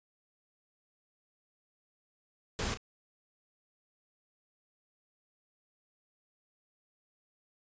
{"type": "noise with echo", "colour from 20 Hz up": "pink", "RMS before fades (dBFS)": -34, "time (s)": [2.59, 2.74], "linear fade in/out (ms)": 0, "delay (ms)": 33, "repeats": 1, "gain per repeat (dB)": -10, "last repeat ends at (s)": 2.773, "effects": ["resampled to 16000 Hz"]}